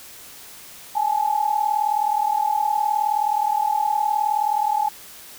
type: tone pair together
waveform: sine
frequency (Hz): 826.8 / 866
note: G#5 / A5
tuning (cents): -8 / -28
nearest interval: minor second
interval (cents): 80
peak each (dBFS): -21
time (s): 0.95-4.89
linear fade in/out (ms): 10
effects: white hiss -42 dBFS RMS until 5.38 s